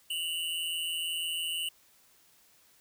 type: tone pair together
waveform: square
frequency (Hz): 2794 / 2960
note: F7 / F#7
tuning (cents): 0 / 0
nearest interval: minor second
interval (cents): 100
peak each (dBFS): -36 / -34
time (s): 0.1-1.69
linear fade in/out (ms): 5
effects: white hiss -63 dBFS RMS until 2.8 s